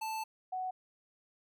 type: tone pair in turn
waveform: square / sine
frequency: 880 / 743.3 Hz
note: A5 / F#5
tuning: 0 / +8 cents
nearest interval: minor third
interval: 292 cents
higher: first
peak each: -36 / -34 dBFS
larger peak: second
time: 0.01-0.24 / 0.52-0.71 s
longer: first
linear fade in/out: 10 ms
effects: none